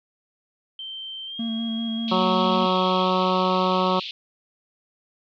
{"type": "tone with pitch glide", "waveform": "sine", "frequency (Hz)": [3123, 3286], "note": ["G7", "G#7"], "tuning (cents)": [-7, -19], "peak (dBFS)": -32, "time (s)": [0.79, 3.05], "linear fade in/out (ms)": 2, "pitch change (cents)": 88, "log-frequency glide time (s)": [1.26, 1.43]}
{"type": "tone with vibrato", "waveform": "triangle", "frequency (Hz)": 226.9, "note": "A#3", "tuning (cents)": -47, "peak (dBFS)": -23, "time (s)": [1.39, 2.66], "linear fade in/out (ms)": 5, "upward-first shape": "square", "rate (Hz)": 5.1, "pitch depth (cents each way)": 17}
{"type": "band-pass noise", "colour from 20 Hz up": "white", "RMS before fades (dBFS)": -34, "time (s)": [2.08, 4.11], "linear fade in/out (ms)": 0, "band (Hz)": [2600, 4100], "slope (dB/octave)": 48}
{"type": "harmonic tone", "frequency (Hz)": 185, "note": "F#3", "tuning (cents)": 0, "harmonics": [1, 2, 3, 4, 5, 6, 7], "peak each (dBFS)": [-25, -27, -26, -30, -26, -25, -30], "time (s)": [2.11, 4], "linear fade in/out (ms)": 10}
{"effects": []}